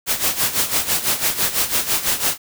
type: noise with tremolo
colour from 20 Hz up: white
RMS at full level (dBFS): -17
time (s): 0.06-2.38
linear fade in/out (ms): 50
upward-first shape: sine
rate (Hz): 6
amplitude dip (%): 75
effects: none